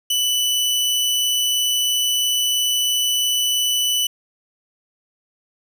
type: tone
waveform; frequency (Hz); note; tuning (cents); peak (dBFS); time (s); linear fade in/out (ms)
sawtooth; 2979; F#7; +11; -14; 0.1-4.07; 5
effects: none